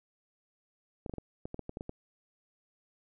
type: clicks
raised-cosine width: 2 ms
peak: -25 dBFS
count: 11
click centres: 1.062 / 1.096 / 1.138 / 1.183 / 1.455 / 1.544 / 1.593 / 1.694 / 1.771 / 1.809 / 1.894 s
effects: none